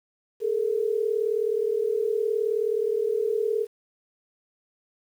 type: tone pair together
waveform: sine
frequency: 418.4 / 457.6 Hz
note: G#4 / A#4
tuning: +13 / -32 cents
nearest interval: major second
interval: 155 cents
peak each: -25 dBFS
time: 0.4-3.67 s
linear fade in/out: 50 ms
effects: 9-bit